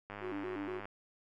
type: click train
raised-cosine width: 0.5 ms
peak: -29 dBFS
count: 78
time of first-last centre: 0.1-0.855 s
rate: 102 Hz
type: tone with vibrato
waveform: triangle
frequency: 329.6 Hz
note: E4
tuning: in tune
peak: -36 dBFS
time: 0.2-0.82 s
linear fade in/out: 50 ms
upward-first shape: square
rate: 4.2 Hz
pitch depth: 190 cents each way
effects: none